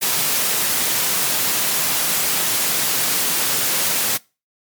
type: high-pass noise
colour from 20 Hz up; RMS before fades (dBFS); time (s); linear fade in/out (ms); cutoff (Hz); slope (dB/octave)
white; -19; 0.01-4.18; 20; 100; 96
effects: noise-tail reverb RT60 0.3 s tail -24 dB re dry + MP3 96 kbps